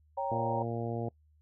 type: chord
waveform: sine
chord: G diminished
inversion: second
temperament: equal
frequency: 554.4 / 784 / 932.3 Hz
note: Db5 / G5 / Bb5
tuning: 0 / 0 / 0 cents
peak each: -35 dBFS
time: 0.17-0.63 s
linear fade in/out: 10 ms
type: harmonic tone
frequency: 116.54 Hz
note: A#2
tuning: in tune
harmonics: 1 / 2 / 3 / 4 / 5 / 6 / 7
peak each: -36 / -39 / -40 / -39 / -43 / -42 / -47 dBFS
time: 0.31-1.09 s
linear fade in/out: 5 ms
effects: noise-tail reverb RT60 0.1 s tail -24 dB re dry + added 76 Hz sine -62 dBFS peak until 1.41 s